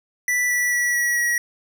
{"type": "tone with pitch steps", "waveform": "square", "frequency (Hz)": [1972, 1957.2, 1942.6, 1928.1, 1913.6], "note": ["B6", "B6", "B6", "B6", "A#6"], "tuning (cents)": [-3, -16, -29, -42, 45], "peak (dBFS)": -19, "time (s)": [0.28, 1.38], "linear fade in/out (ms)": 2, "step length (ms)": 220, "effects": []}